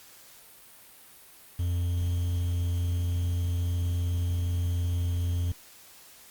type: tone with quantisation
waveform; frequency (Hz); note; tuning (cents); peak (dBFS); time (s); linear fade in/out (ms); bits
triangle; 87.31; F2; 0; -23; 1.59-5.52; 5; 8
effects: white hiss -52 dBFS RMS until 6.3 s + Opus 48 kbps